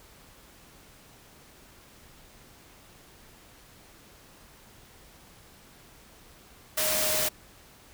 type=tone in noise; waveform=sine; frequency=620 Hz; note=D#5; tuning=6 cents flat; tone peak=-33 dBFS; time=6.77-7.29 s; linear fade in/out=10 ms; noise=white; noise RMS=-27 dBFS; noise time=6.77-7.29 s; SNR=-9 dB; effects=pink hiss -54 dBFS RMS until 7.93 s